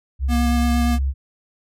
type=tone with pitch glide; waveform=sine; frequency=66.8 to 67.54 Hz; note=C2 to C#2; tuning=+36 to -44 cents; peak=-17 dBFS; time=0.19-1.14 s; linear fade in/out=50 ms; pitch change=+20 cents; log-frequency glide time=0.31-0.62 s
type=tone with vibrato; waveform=square; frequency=238.6 Hz; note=A#3; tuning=41 cents sharp; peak=-19 dBFS; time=0.28-0.99 s; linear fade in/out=50 ms; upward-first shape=sine; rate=8.6 Hz; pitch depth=11 cents each way
effects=MP3 64 kbps